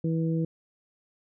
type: harmonic tone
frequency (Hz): 163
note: E3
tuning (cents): -19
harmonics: 1 / 2 / 3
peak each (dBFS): -25 / -31 / -35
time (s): 0.04-0.45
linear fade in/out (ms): 5
effects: none